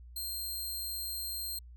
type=tone; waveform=10% pulse; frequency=4186 Hz; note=C8; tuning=in tune; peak=-29 dBFS; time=0.16-1.59 s; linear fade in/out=5 ms; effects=added 60 Hz sine -48 dBFS peak until 1.76 s